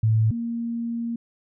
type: tone pair in turn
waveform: sine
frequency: 110.4 / 233.1 Hz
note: A2 / A#3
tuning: +6 / 0 cents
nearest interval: octave + minor second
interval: 1294 cents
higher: second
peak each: -16 / -25 dBFS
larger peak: first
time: 0.03-0.31 / 0.31-1.16 s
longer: second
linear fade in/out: 5 ms
effects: none